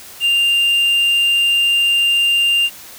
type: tone with quantisation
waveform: triangle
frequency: 2794 Hz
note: F7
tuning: in tune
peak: -10 dBFS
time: 0.2-2.7 s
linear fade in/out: 50 ms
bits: 6
effects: white hiss -37 dBFS RMS until 2.98 s